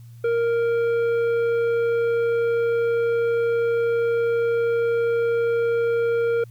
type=tone with tanh clipping; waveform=sine; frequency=466.2 Hz; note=A#4; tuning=in tune; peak=-20 dBFS; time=0.24-6.44 s; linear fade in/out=5 ms; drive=9 dB; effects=added 117 Hz sine -40 dBFS peak until 6.5 s + white hiss -61 dBFS RMS until 6.5 s